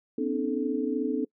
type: tone cluster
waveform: sine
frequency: 249.6 / 272.4 / 305.6 / 435.3 Hz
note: B3 / C#4 / D#4 / A4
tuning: +19 / -30 / -31 / -19 cents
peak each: -31 dBFS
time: 0.18-1.25 s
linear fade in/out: 5 ms
effects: noise-tail reverb RT60 0.1 s tail -24 dB re dry